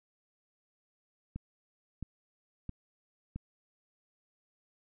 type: click train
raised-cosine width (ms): 5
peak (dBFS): -26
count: 4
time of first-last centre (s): 1.36-3.36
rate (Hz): 1.5
effects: none

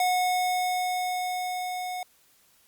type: tone with level ramp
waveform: square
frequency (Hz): 729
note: F#5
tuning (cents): -26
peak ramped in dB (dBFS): -22 to -32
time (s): 0-2.03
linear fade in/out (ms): 2
effects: white hiss -62 dBFS RMS until 2.67 s + Opus 48 kbps

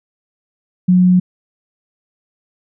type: tone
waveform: sine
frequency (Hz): 181.6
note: F#3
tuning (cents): -32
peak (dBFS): -7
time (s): 0.88-1.2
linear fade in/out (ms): 10
effects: none

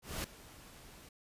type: noise with ADSR envelope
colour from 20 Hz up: pink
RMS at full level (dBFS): -37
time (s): 0.02-1.09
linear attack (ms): 220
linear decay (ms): 4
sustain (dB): -18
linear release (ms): 6
effects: resampled to 32000 Hz

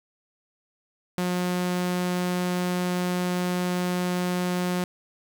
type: tone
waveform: sawtooth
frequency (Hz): 179.5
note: F3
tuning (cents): +48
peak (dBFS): -20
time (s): 1.18-4.84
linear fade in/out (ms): 0
effects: 9-bit

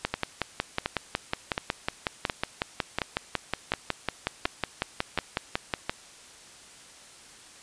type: two click trains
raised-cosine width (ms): 0.3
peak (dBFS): -9 / -10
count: 32 / 9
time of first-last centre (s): 0.05-5.738 / 0.14-5.895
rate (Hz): 5.45 / 1.39
effects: white hiss -50 dBFS RMS until 7.62 s + resampled to 22050 Hz

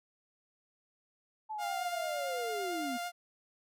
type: linear sweep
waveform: sine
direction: down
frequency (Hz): 879 to 235.4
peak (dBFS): -36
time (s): 1.49-2.98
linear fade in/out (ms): 20
type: tone with vibrato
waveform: sawtooth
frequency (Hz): 702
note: F5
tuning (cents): +9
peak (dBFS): -32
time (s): 1.58-3.12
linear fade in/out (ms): 50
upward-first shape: triangle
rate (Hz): 8.9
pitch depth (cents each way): 19
effects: none

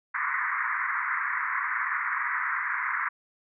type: band-pass noise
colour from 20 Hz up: white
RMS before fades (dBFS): -29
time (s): 0.14-3.09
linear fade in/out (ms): 10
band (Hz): 980 to 2100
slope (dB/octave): 96
effects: none

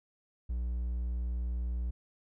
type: tone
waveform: triangle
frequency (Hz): 60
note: B1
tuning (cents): -49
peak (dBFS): -29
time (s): 0.49-1.91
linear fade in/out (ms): 10
effects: none

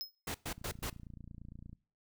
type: tone with exponential decay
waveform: square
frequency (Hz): 5140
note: E8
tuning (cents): -45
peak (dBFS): -35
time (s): 0.01-0.15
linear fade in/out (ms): 0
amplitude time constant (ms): 29
type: noise bursts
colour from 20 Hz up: pink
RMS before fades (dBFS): -39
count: 4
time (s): 0.27-0.9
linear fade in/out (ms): 5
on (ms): 75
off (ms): 110
type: click train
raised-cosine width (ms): 5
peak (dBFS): -37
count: 34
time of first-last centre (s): 0.58-1.73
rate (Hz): 28.7
effects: noise-tail reverb RT60 0.4 s tail -22 dB re dry

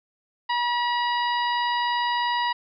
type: harmonic tone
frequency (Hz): 963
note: B5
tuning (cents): -44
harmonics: 1 / 2 / 3 / 4 / 5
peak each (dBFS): -23 / -29 / -33 / -35 / -37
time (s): 0.49-2.53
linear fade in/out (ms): 10
effects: none

